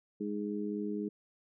harmonic tone, 103.6 Hz, G#2, 4 cents flat, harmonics 2 / 3 / 4, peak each -36 / -38 / -39 dBFS, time 0.2-1.09 s, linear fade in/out 10 ms, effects none

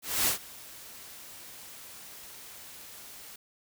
white noise with ADSR envelope, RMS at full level -25 dBFS, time 0.02-3.36 s, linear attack 250 ms, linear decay 110 ms, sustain -22 dB, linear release 4 ms, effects none

